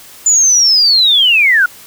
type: linear sweep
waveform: sine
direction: down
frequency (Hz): 7070 to 1396.9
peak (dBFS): -6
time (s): 0.26-1.66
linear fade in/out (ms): 5
effects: white hiss -37 dBFS RMS until 1.86 s